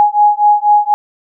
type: beating tone pair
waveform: sine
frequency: 830.6 / 834.7 Hz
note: G#5 / G#5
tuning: 0 / +9 cents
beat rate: 4.1 Hz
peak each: -10 dBFS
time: 0-0.94 s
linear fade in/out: 0 ms
effects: none